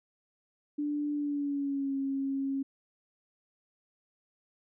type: tone with pitch glide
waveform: sine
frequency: 293.7 to 272.5 Hz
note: D4 to C#4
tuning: 0 to -29 cents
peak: -29 dBFS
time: 0.78-2.63 s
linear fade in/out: 10 ms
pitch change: -129 cents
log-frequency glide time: 1.13-1.96 s
effects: none